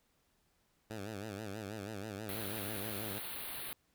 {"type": "tone with vibrato", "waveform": "10% pulse", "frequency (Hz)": 103.8, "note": "G#2", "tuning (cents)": 0, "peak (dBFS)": -33, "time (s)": [0.9, 3.19], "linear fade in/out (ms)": 5, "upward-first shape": "sine", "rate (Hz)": 6.2, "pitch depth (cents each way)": 130}
{"type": "band-stop noise", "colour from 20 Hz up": "white", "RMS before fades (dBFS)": -43, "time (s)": [2.29, 3.73], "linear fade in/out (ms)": 0, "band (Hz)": [4400, 9400], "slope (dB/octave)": 96}
{"effects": ["pink hiss -75 dBFS RMS until 3.94 s"]}